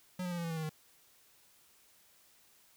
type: tone with pitch steps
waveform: square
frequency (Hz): 182.3 / 178.14 / 174.07 / 170.09 / 166.21 / 162.41 / 158.7 / 155.08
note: F#3 / F3 / F3 / F3 / E3 / E3 / D#3 / D#3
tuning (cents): -25 / +35 / -5 / -45 / +15 / -25 / +35 / -5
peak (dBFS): -36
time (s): 0.19-0.694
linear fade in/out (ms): 5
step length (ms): 63
effects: white hiss -65 dBFS RMS until 2.76 s